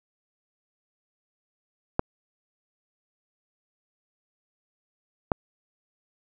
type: clicks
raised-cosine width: 1 ms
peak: -7 dBFS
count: 2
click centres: 1.994 / 5.318 s
effects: none